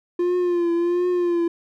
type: tone with vibrato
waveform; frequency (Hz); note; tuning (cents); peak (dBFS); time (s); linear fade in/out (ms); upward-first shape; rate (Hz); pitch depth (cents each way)
triangle; 349.2; F4; 0; -16; 0.19-1.48; 5; triangle; 1.4; 56
effects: none